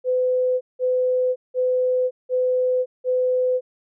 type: tone bursts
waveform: sine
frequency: 506 Hz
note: B4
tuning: 42 cents sharp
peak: -17 dBFS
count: 5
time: 0.04-3.61 s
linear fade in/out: 50 ms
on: 570 ms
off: 180 ms
effects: none